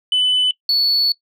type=tone pair in turn; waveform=sine; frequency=3003 / 4432 Hz; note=F#7 / C#8; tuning=+25 / -1 cents; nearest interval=perfect fifth; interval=674 cents; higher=second; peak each=-11 dBFS; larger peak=neither; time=0.12-0.51 / 0.69-1.12 s; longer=second; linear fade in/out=2 ms; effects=noise-tail reverb RT60 0.1 s tail -22 dB re dry + tanh soft clip ceiling -11 dBFS